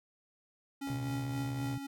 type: tone with tremolo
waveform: square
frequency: 277.2 Hz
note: C#4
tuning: in tune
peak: -36 dBFS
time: 0.81-1.87 s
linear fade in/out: 10 ms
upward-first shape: triangle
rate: 3.8 Hz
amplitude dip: 50%
type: tone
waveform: 5% pulse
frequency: 71.5 Hz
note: D2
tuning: 46 cents flat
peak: -36 dBFS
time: 0.86-1.76 s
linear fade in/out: 10 ms
type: tone with vibrato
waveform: sine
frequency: 125.1 Hz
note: B2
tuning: 23 cents sharp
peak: -35 dBFS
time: 0.9-1.78 s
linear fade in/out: 2 ms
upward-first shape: sine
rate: 14 Hz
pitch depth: 91 cents each way
effects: none